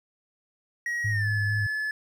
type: tone with pitch glide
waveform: triangle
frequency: 1900 to 1722.3 Hz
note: A#6 to A6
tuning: +33 to -37 cents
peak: -25 dBFS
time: 0.86-1.91 s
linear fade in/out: 2 ms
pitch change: -170 cents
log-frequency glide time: 1.09-1.28 s
type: tone with vibrato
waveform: sine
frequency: 105 Hz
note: G#2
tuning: 19 cents sharp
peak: -25 dBFS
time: 1.04-1.67 s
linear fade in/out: 10 ms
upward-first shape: square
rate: 4.4 Hz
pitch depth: 22 cents each way
effects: none